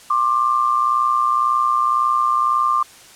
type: tone pair together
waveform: sine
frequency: 1064.1 / 1186 Hz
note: C6 / D6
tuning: +29 / +17 cents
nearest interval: major second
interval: 188 cents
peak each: -19 / -16 dBFS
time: 0.1-2.83 s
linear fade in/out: 5 ms
effects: white hiss -44 dBFS RMS until 3.15 s + low-pass 10000 Hz 12 dB/octave